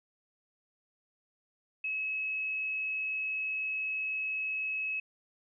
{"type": "tone", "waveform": "sine", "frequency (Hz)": 2574, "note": "E7", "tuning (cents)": -42, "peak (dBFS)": -31, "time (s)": [1.84, 5], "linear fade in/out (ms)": 5, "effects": []}